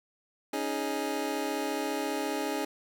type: chord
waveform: 25% pulse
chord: C# suspended second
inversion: none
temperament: just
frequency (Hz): 277.2 / 311.8 / 415.8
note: C#4 / D#4 / G#4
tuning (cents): 0 / +4 / +2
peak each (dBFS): -31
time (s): 0.53-2.65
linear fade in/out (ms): 5
effects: 10-bit